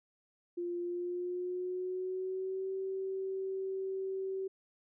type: tone with pitch glide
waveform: sine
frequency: 349.2 to 383 Hz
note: F4 to G4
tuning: 0 to -40 cents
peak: -34 dBFS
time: 0.57-4.48 s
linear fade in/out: 10 ms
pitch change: +160 cents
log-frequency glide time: 0.8-2.72 s
effects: none